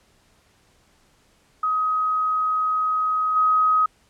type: tone with level steps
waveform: sine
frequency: 1262 Hz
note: D#6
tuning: 24 cents sharp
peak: -19 / -15 dBFS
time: 1.63-3.86 s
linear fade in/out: 5 ms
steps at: 3.35 s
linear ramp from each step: 20 ms
effects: pink hiss -60 dBFS RMS until 4.09 s + low-pass 10000 Hz 12 dB/octave